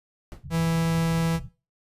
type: noise with exponential decay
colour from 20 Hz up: brown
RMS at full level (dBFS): -35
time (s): 0.32-0.48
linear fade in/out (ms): 0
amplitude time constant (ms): 33
type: low-pass noise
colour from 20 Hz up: white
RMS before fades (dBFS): -38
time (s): 0.43-1.49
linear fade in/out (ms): 20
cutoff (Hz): 160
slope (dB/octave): 48
type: tone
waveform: 45% pulse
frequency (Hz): 164.81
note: E3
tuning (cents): 0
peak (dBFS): -22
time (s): 0.5-1.4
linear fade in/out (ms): 50
effects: noise-tail reverb RT60 0.3 s tail -18 dB re dry + resampled to 32000 Hz